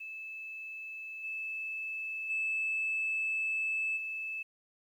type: tone with level steps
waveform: sine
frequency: 2619 Hz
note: E7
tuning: 12 cents flat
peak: -40 / -35 / -29 / -35 dBFS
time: 0-4.43 s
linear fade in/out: 10 ms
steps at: 1.23 / 2.29 / 3.96 s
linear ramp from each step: 20 ms
effects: tanh soft clip ceiling -25 dBFS + 11-bit